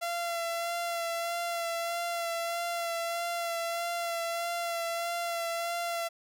sawtooth tone with vibrato, 681 Hz, F5, 44 cents flat, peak -27 dBFS, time 0.01-6.09 s, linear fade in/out 20 ms, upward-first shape sine, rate 1.6 Hz, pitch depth 19 cents each way, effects none

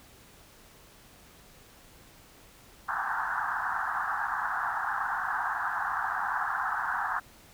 white band-pass noise, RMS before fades -31 dBFS, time 2.88-7.2 s, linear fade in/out 10 ms, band 740 to 1700 Hz, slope 96 dB/octave, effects pink hiss -55 dBFS RMS until 7.53 s

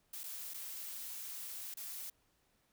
blue noise with dropouts, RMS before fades -45 dBFS, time 0.13-2.1 s, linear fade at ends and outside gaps 5 ms, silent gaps 0.235-0.239 / 0.537-0.542 / 1.741-1.77 s, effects pink hiss -75 dBFS RMS until 2.72 s

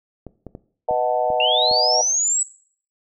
clicks, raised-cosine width 2 ms, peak -21 dBFS, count 6, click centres 0.267 / 0.467 / 0.551 / 0.91 / 1.303 / 1.713 s
sine chord, B dominant seventh, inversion none, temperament equal with one note detuned, 495.6 / 622.3 / 740 / 880 Hz, B4 / D#5 / F#5 / A5, +6 / 0 / 0 / 0 cents, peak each -24 / -21 / -21 / -26 dBFS, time 0.88-2.02 s, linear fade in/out 10 ms
sine linear sweep, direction up, 2700 to 7902 Hz, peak -17 dBFS, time 1.4-2.43 s, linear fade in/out 2 ms
effects noise-tail reverb RT60 0.5 s tail -17 dB re dry

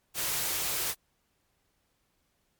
white band-stop noise, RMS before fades -31 dBFS, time 0.14-0.95 s, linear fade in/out 50 ms, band 200 to 290 Hz, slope 96 dB/octave, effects pink hiss -74 dBFS RMS until 2.59 s + MP3 96 kbps

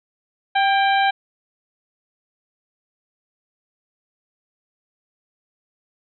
harmonic tone with a mistuned harmonic, 784 Hz, G5, in tune, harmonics 1 / 2 / 3 / 4 / 5, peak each -16 / -22 / -26 / -28 / -30 dBFS, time 0.55-1.11 s, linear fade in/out 10 ms, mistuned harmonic 2, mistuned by +42 cents, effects none

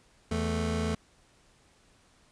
25% pulse tone pair together, 82.41 / 220 Hz, E2 / A3, 0 / 0 cents, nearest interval octave + perfect fourth, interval 1700 cents, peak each -27 / -27 dBFS, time 0.31-0.95 s, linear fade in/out 5 ms, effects pink hiss -63 dBFS RMS until 2.31 s + resampled to 22050 Hz

